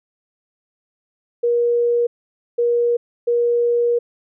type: tone bursts at uneven times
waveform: sine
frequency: 476 Hz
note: A#4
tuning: 36 cents sharp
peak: -14 dBFS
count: 3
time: 1.43-2.07 / 2.58-2.97 / 3.27-3.99 s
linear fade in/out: 10 ms
effects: none